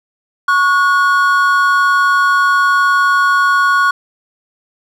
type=tone pair together; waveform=triangle; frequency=1111 / 1450 Hz; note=C#6 / F#6; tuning=+4 / -35 cents; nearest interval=perfect fourth; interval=461 cents; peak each=-10 dBFS; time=0.48-3.91 s; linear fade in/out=5 ms; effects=none